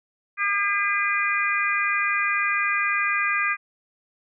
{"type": "harmonic tone", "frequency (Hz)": 403.8, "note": "G#4", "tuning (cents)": -49, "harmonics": [3, 4, 5, 6], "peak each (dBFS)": [-26, -26, -26, -26], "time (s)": [0.37, 3.57], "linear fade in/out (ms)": 50, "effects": []}